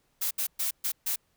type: noise bursts at uneven times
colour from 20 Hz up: blue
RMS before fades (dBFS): -29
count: 5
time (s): 0.21-0.31 / 0.38-0.47 / 0.59-0.71 / 0.84-0.92 / 1.06-1.16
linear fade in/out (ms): 10
effects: pink hiss -71 dBFS RMS until 1.36 s